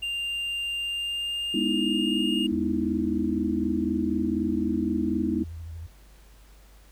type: tone with pitch glide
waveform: triangle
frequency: 2794 to 2838 Hz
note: F7 to F7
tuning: 0 to +27 cents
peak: -26 dBFS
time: 0.02-2.47 s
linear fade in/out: 10 ms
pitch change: +27 cents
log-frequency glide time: 0.76-2.36 s
type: chord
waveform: sine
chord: E major seventh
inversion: first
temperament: equal with one note detuned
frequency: 207.7 / 246.9 / 305.6 / 329.6 Hz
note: G#3 / B3 / D#4 / E4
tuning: 0 / 0 / -31 / 0 cents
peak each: -29 dBFS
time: 1.54-5.44 s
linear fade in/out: 5 ms
type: tone with vibrato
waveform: sine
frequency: 82.41 Hz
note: E2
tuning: in tune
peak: -35 dBFS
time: 2.51-5.87 s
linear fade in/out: 10 ms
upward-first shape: square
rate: 13 Hz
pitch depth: 42 cents each way
effects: added 50 Hz sine -50 dBFS peak until 6.91 s + pink hiss -58 dBFS RMS until 6.91 s